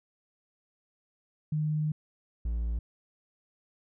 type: tone pair in turn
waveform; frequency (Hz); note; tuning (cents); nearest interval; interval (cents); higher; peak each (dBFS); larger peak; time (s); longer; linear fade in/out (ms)
sine / triangle; 152.9 / 57.27; D#3 / A#1; -30 / -30; octave + perfect fourth; 1700; first; -26; neither; 1.52-1.92 / 2.45-2.79; first; 5
effects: none